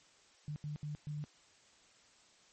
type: tone bursts at uneven times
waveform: sine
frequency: 148.9 Hz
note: D3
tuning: 24 cents sharp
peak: -38 dBFS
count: 4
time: 0.48-0.56 / 0.64-0.76 / 0.83-0.95 / 1.07-1.24 s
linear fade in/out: 0 ms
effects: white hiss -65 dBFS RMS until 2.52 s + MP3 32 kbps